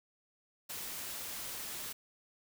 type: noise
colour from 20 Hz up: white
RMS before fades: -42 dBFS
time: 0.69-1.93 s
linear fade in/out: 10 ms
effects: none